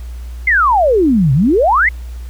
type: exponential two-way sweep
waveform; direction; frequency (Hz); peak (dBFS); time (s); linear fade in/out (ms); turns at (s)
sine; down then up; 2161 to 126.1 to 2161; -8; 0.47-1.89; 5; 1.33
effects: added 60 Hz sine -24 dBFS peak until 2.29 s + pink hiss -45 dBFS RMS until 2.29 s